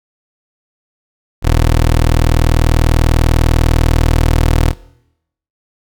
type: tone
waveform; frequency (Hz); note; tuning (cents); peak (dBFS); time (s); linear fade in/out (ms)
20% pulse; 40.16; E1; -44; -4; 1.42-4.74; 50
effects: noise-tail reverb RT60 0.8 s tail -20 dB re dry